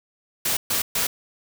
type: noise bursts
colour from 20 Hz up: white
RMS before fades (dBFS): -23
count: 3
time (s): 0.45-1.07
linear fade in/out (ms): 5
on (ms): 120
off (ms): 130
effects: none